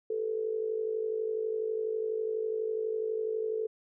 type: tone with amplitude modulation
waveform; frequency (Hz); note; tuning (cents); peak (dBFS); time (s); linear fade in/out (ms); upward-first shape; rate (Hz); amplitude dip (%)
sine; 440; A4; 0; -26; 0.1-3.67; 5; sine; 52.1; 70
effects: none